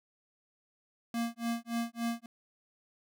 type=tone with tremolo; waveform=square; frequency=233.1 Hz; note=A#3; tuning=in tune; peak=-30 dBFS; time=1.14-2.26 s; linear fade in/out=2 ms; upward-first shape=sine; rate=3.5 Hz; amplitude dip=100%; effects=none